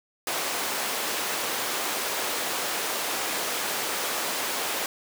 pink high-pass noise, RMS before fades -29 dBFS, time 0.27-4.86 s, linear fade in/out 2 ms, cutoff 460 Hz, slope 12 dB/octave, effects none

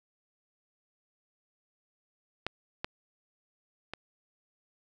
clicks, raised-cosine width 0.3 ms, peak -15 / -16 / -21 dBFS, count 3, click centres 2.466 / 2.845 / 3.936 s, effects none

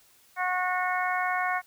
harmonic tone, 365.1 Hz, F#4, 23 cents flat, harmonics 2 / 3 / 4 / 5 / 6, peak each -29 / -31 / -32 / -33 / -34 dBFS, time 0.36-1.62 s, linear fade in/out 50 ms, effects white hiss -60 dBFS RMS until 1.66 s

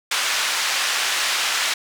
pink band-pass noise, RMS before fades -22 dBFS, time 0.11-1.74 s, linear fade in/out 5 ms, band 1400 to 6900 Hz, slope 12 dB/octave, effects none

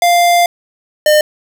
square tone pair in turn, 697 / 605.6 Hz, F5 / D#5, -4 / -47 cents, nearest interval major second, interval 243 cents, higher first, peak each -8 / -7 dBFS, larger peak second, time 0.02-0.46 / 1.06-1.21 s, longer first, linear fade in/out 2 ms, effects none

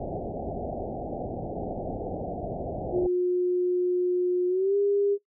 white low-pass noise, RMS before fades -33 dBFS, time 0-3.07 s, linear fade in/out 5 ms, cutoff 770 Hz, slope 96 dB/octave
sine tone with pitch glide, 359.4 to 403.4 Hz, F4 to G4, +50 to +50 cents, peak -21 dBFS, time 2.91-5.18 s, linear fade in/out 50 ms, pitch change +200 cents, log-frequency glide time 4.48-4.76 s
effects noise-tail reverb RT60 0.1 s tail -17 dB re dry

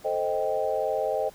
sine chord, A half-diminished seventh, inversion none, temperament equal, 440 / 523.3 / 622.3 / 784 Hz, A4 / C5 / Eb5 / G5, 0 / 0 / 0 / 0 cents, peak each -31 / -29 / -28 / -31 dBFS, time 0.04-1.3 s, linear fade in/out 20 ms, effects pink hiss -52 dBFS RMS until 1.34 s

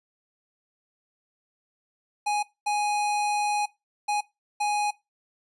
square tone bursts at uneven times, 830.6 Hz, G#5, in tune, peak -24 dBFS, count 4, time 2.26-2.43 / 2.66-3.66 / 4.08-4.21 / 4.6-4.91 s, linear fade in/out 10 ms, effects noise-tail reverb RT60 0.2 s tail -18 dB re dry + resampled to 24000 Hz

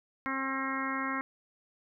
harmonic tone, 267.8 Hz, C4, 40 cents sharp, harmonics 1 / 2 / 3 / 4 / 5 / 6 / 7 / 8, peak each -36 / -45 / -45 / -36 / -38 / -41 / -39 / -40 dBFS, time 0.26-1.21 s, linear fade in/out 0 ms, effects none

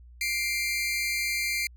sawtooth tone pair together, 2100 / 2356 Hz, C7 / D7, +6 / +5 cents, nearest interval major second, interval 199 cents, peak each -26 dBFS, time 0.21-1.67 s, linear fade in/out 2 ms, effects added 60 Hz sine -47 dBFS peak until 1.76 s

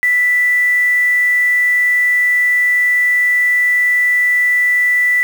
sine tone with quantisation, 1975.5 Hz, B6, in tune, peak -10 dBFS, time 0.03-5.23 s, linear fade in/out 0 ms, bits 5, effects none

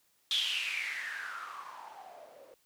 violet noise with low-pass filter sweep, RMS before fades -38 dBFS, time 0.31-2.54 s, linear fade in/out 0 ms, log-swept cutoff 3500 to 490 Hz, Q 8.9, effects white hiss -71 dBFS RMS until 2.65 s

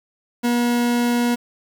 40% pulse tone, 240.2 Hz, B3, 48 cents flat, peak -16 dBFS, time 0.43-1.36 s, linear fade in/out 20 ms, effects 7-bit

